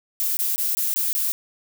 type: noise bursts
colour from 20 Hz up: violet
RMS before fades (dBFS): -23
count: 6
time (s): 0.2-1.32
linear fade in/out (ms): 0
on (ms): 170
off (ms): 20
effects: none